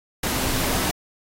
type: tone in noise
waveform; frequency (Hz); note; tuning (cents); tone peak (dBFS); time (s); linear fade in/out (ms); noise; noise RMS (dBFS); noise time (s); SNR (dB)
sine; 261.6; C4; 0; -33; 0.31-0.83; 5; pink; -24; 0.23-0.91; -12
effects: AAC 48 kbps